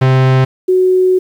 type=tone pair in turn; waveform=45% pulse / sine; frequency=130.81 / 370 Hz; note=C3 / F#4; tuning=0 / 0 cents; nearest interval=octave + tritone; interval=1800 cents; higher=second; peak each=-7 dBFS; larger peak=neither; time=0.01-0.45 / 0.68-1.19 s; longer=second; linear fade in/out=10 ms; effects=low-pass 3000 Hz 12 dB/octave + 7-bit